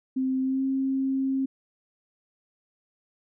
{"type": "tone with pitch glide", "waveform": "sine", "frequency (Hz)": [261.6, 267.4], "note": ["C4", "C4"], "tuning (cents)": [0, 38], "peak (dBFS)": -23, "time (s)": [0.16, 1.46], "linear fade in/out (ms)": 10, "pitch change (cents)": 38, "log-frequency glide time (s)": [0.41, 0.63], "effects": []}